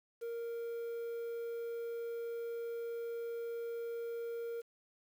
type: tone with quantisation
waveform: triangle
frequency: 466.2 Hz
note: A#4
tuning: in tune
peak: -36 dBFS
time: 0.21-4.62 s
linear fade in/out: 20 ms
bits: 10
effects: none